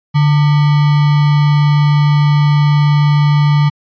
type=tone with sample-and-hold; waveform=sine; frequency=146.8 Hz; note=D3; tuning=in tune; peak=-7 dBFS; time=0.14-3.7 s; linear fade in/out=20 ms; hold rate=1050 Hz; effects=resampled to 11025 Hz